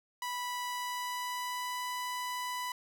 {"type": "tone with pitch glide", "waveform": "sawtooth", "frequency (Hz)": [985, 993], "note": ["B5", "B5"], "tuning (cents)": [-5, 9], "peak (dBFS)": -31, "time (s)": [0.22, 2.72], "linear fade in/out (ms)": 2, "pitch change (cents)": 14, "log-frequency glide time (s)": [0.66, 1.87], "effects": []}